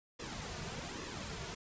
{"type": "noise with flanger", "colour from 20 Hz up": "pink", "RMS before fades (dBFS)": -43, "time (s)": [0.19, 1.55], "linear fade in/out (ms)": 10, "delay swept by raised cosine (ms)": [1.3, 3.8], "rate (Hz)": 1.2, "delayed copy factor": -0.65, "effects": ["resampled to 16000 Hz"]}